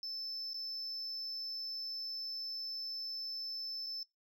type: tone with dropouts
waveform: sine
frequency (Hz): 5274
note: E8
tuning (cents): 0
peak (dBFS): -37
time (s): 0.03-4.03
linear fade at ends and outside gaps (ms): 1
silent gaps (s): 0.533-0.543 / 3.863-3.867
effects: noise-tail reverb RT60 0.2 s tail -22 dB re dry + tanh soft clip ceiling -37 dBFS